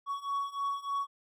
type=beating tone pair; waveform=triangle; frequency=1117 / 1120.3 Hz; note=C#6 / C#6; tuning=+13 / +18 cents; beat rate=3.3 Hz; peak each=-34 / -32 dBFS; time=0.06-1.07 s; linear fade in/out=50 ms; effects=none